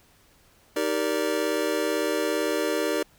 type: chord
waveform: square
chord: Eb major seventh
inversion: none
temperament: just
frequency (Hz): 311.1 / 388.9 / 466.7 / 583.4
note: Eb4 / G4 / Bb4 / D5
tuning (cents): 0 / -14 / +2 / -12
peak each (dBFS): -30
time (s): 0.76-3.03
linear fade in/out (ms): 5
effects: pink hiss -59 dBFS RMS until 3.18 s